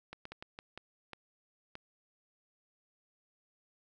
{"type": "clicks", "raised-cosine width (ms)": 0.3, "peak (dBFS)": -28, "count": 8, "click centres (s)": [0.13, 0.254, 0.32, 0.425, 0.589, 0.776, 1.133, 1.754], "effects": []}